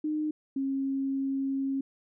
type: tone pair in turn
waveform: sine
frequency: 305.7 / 271.1 Hz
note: D#4 / C#4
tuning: -30 / -38 cents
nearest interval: major second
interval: 208 cents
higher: first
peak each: -27 / -27 dBFS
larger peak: neither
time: 0.04-0.31 / 0.56-1.81 s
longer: second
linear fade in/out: 5 ms
effects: none